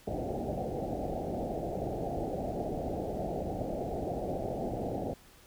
white low-pass noise, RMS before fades -35 dBFS, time 0.07-5.14 s, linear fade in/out 5 ms, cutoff 780 Hz, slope 96 dB/octave, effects pink hiss -58 dBFS RMS until 5.46 s

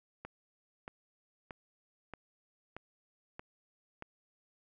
click train, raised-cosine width 0.5 ms, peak -28 dBFS, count 7, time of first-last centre 0.25-4.024 s, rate 1.59 Hz, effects none

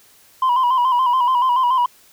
sine tone with vibrato, 1003 Hz, B5, 26 cents sharp, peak -11 dBFS, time 0.42-1.86 s, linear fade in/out 5 ms, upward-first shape square, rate 7 Hz, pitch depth 60 cents each way, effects tanh soft clip ceiling -12 dBFS + white hiss -51 dBFS RMS until 2.12 s

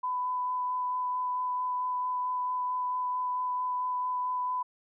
sine tone with vibrato, 1000 Hz, B5, 21 cents sharp, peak -28 dBFS, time 0.03-4.63 s, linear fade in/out 10 ms, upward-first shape sine, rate 4.5 Hz, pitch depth 9 cents each way, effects none

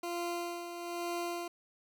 20% pulse tone with tremolo, 345.9 Hz, F4, 17 cents flat, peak -29 dBFS, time 0.03-1.48 s, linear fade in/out 5 ms, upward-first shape sine, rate 1.1 Hz, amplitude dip 55%, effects none

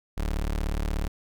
30% pulse tone, 36.71 Hz, D1, in tune, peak -23 dBFS, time 0.17-1.08 s, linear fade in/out 10 ms, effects none

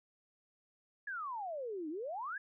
sine exponential two-way sweep, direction down then up, 1720 to 294.2 to 1720 Hz, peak -38 dBFS, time 1.07-2.38 s, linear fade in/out 5 ms, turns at 1.89 s, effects none

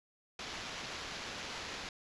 white noise with sample-and-hold, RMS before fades -43 dBFS, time 0.39-1.89 s, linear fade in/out 2 ms, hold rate 8820 Hz, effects resampled to 22050 Hz

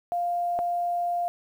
sine tone pair in turn, 699 / 699 Hz, F5 / F5, +1 / +1 cents, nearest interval unison, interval 0 cents, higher neither, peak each -24 dBFS, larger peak neither, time 0.12-0.59 / 0.59-1.28 s, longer second, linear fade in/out 0 ms, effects 9-bit

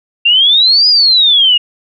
sine exponential two-way sweep, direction up then down, 2731 to 5000 to 2826 Hz, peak -5 dBFS, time 0.25-1.58 s, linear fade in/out 10 ms, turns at 0.88 s, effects none

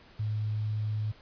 sine tone with quantisation, 107 Hz, A2, 48 cents flat, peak -28 dBFS, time 0.19-1.12 s, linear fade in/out 10 ms, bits 9, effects pink hiss -56 dBFS RMS until 1.21 s + resampled to 11025 Hz

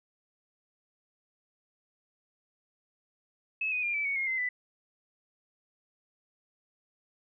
sine tone with pitch steps, 2588 / 2493 / 2401 / 2312 / 2227 / 2145 / 2066 / 1989.9 Hz, E7 / D#7 / D7 / D7 / C#7 / C7 / C7 / B6, -32 / +3 / +38 / -28 / +7 / +42 / -22 / +13 cents, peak -28 dBFS, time 3.61-4.49 s, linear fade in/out 5 ms, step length 110 ms, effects none

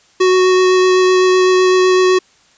square tone with vibrato, 370 Hz, F#4, in tune, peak -9 dBFS, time 0.2-2.19 s, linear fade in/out 10 ms, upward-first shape sine, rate 7.9 Hz, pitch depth 9 cents each way, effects white hiss -51 dBFS RMS until 2.57 s + resampled to 16000 Hz

